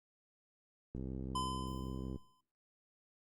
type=click train; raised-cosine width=3 ms; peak=-30 dBFS; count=80; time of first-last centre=0.95-2.16 s; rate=65.3 Hz
type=tone with exponential decay; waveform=square; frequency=1019 Hz; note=C6; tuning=46 cents flat; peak=-35 dBFS; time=1.35-2.41 s; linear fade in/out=5 ms; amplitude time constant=230 ms
effects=noise-tail reverb RT60 0.6 s tail -24 dB re dry + Opus 32 kbps